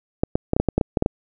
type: clicks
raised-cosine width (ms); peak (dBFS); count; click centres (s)
2; -4; 11; 0.235 / 0.355 / 0.534 / 0.565 / 0.6 / 0.687 / 0.78 / 0.812 / 0.972 / 1.024 / 1.061
effects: none